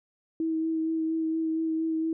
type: tone with vibrato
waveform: sine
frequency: 321.7 Hz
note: E4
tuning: 42 cents flat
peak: -25 dBFS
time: 0.4-2.13 s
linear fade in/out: 2 ms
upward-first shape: sine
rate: 4.3 Hz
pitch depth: 15 cents each way
effects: none